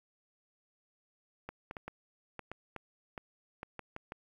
clicks, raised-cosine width 0.5 ms, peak -26 dBFS, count 12, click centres 1.49 / 1.711 / 1.768 / 1.88 / 2.393 / 2.516 / 2.763 / 3.178 / 3.631 / 3.793 / 3.964 / 4.121 s, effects 10-bit

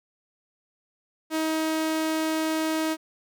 sawtooth tone, 316.8 Hz, D#4, 31 cents sharp, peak -20 dBFS, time 1.3-2.97 s, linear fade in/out 50 ms, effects none

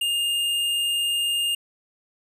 square tone, 2822 Hz, F7, 17 cents sharp, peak -22 dBFS, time 0.01-1.55 s, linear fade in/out 5 ms, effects resampled to 32000 Hz

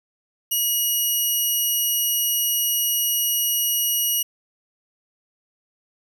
5% pulse tone, 2900 Hz, F#7, 35 cents flat, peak -11 dBFS, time 0.51-4.23 s, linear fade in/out 10 ms, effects none

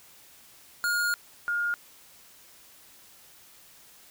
square / sine tone pair in turn, 1426 / 1419.7 Hz, F6 / F6, +36 / +28 cents, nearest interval unison, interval 8 cents, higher first, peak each -25 dBFS, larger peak neither, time 0.84-1.14 / 1.48-1.74 s, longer first, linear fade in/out 0 ms, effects white hiss -54 dBFS RMS until 4.1 s

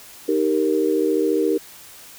sine chord, Eb major, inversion none, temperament equal, 311.1 / 392 / 466.2 Hz, Eb4 / G4 / Bb4, 0 / 0 / 0 cents, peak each -21 dBFS, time 0.28-1.58 s, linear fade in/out 10 ms, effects white hiss -43 dBFS RMS until 2.18 s

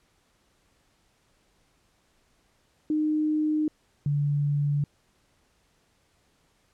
sine tone pair in turn, 306.5 / 144.65 Hz, D#4 / D3, -26 / -26 cents, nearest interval octave + minor second, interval 1300 cents, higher first, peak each -22 dBFS, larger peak neither, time 2.9-3.68 / 4.06-4.84 s, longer neither, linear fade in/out 2 ms, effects pink hiss -67 dBFS RMS until 6.73 s + low-pass 10000 Hz 12 dB/octave

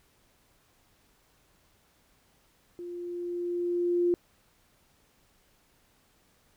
sine tone with level ramp, 350 Hz, F4, 4 cents sharp, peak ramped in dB -37 to -21 dBFS, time 2.79-4.14 s, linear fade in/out 0 ms, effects pink hiss -66 dBFS RMS until 6.56 s

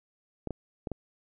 clicks, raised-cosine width 2 ms, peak -20 dBFS, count 4, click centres 0.473 / 0.507 / 0.872 / 0.917 s, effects none

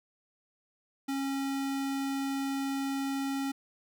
square tone, 273.4 Hz, C#4, 24 cents flat, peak -31 dBFS, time 1.08-3.52 s, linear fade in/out 10 ms, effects none

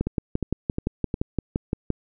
two click trains, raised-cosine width 3 ms, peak -10 / -12 dBFS, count 12 / 4, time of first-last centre 0.01-1.903 / 0.07-1.141 s, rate 5.81 / 2.8 Hz, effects none

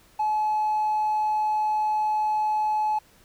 triangle tone, 855 Hz, A5, 50 cents flat, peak -18 dBFS, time 0.19-2.99 s, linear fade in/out 10 ms, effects tanh soft clip ceiling -18 dBFS + pink hiss -57 dBFS RMS until 3.24 s

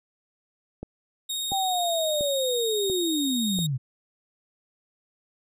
click train, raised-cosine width 2 ms, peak -21 dBFS, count 5, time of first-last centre 0.83-3.589 s, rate 1.45 Hz
sawtooth tone with vibrato, 3729 Hz, A#7, in tune, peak -25 dBFS, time 1.29-3.67 s, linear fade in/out 10 ms, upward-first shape sine, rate 17 Hz, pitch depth 13 cents each way
sine linear sweep, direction down, 794 to 120.8 Hz, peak -24 dBFS, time 1.51-3.78 s, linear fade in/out 20 ms
effects none

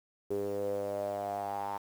sawtooth tone with band-pass filter sweep, 100.7 Hz, G2, 47 cents sharp, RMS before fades -35 dBFS, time 0.3-1.78 s, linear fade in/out 10 ms, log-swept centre 410 to 900 Hz, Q 7.6, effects 9-bit

